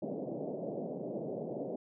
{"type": "band-pass noise", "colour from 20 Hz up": "white", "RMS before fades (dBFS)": -39, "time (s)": [0.02, 1.76], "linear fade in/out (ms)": 5, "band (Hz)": [140, 640], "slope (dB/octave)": 48, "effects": []}